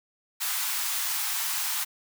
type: high-pass noise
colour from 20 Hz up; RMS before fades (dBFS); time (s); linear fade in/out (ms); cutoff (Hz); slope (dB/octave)
white; -29; 0.4-1.85; 20; 780; 48
effects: none